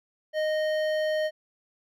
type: tone with hard clipping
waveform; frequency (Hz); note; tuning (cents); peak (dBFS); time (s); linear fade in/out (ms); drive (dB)
triangle; 619; D#5; -9; -26; 0.33-1.31; 50; 16
effects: none